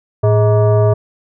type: tone with frequency modulation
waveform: sine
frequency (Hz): 110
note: A2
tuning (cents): 0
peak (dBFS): -8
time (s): 0.23-0.94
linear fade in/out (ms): 10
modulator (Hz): 526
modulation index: 0.96
effects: none